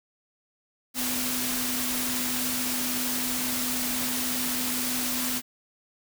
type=tone in noise; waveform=sine; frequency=249.9 Hz; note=B3; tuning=21 cents sharp; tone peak=-33 dBFS; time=0.94-5.42 s; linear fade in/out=50 ms; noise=white; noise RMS=-29 dBFS; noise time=0.94-5.42 s; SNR=-7 dB; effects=none